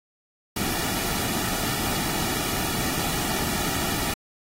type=noise with comb filter; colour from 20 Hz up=pink; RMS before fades=-27 dBFS; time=0.56-4.14 s; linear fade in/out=5 ms; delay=1.9 ms; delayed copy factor=-0.55; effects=AAC 48 kbps